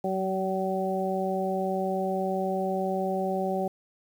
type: harmonic tone with a mistuned harmonic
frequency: 190 Hz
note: F#3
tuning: 46 cents sharp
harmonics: 1 / 2 / 3 / 4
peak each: -31 / -31 / -31 / -31 dBFS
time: 0.04-3.68 s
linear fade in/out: 5 ms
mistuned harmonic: 1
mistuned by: -16 cents
effects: 9-bit